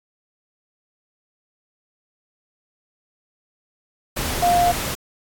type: tone in noise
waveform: sine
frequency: 702 Hz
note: F5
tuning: 9 cents sharp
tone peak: -14 dBFS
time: 4.42-4.72 s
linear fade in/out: 10 ms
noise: pink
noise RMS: -25 dBFS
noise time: 4.16-4.95 s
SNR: +8 dB
effects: AAC 64 kbps